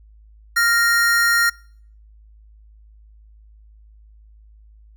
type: tone pair together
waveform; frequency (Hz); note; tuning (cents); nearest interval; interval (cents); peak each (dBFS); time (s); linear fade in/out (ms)
square; 1396.9 / 1861.5; F6 / A#6; 0 / -3; perfect fourth; 497; -18; 0.56-1.5; 10
effects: noise-tail reverb RT60 0.6 s tail -26 dB re dry + added 53 Hz sine -45 dBFS peak until 4.96 s